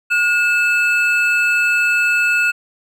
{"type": "tone pair together", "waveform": "triangle", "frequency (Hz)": [1438.5, 2626], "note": ["F#6", "E7"], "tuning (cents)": [-49, -7], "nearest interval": "minor seventh", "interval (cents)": 1042, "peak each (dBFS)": -14, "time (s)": [0.1, 2.52], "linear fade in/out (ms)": 20, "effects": []}